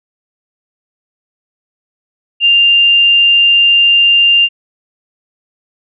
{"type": "tone", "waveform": "sine", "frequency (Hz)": 2794, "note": "F7", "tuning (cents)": 0, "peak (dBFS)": -5, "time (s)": [2.4, 4.49], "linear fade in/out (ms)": 50, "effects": []}